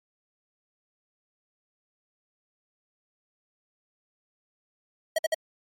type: tone bursts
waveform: square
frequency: 639 Hz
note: D#5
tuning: 46 cents sharp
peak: -22 dBFS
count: 3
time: 5.16-5.345 s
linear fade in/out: 5 ms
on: 25 ms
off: 55 ms
effects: MP3 64 kbps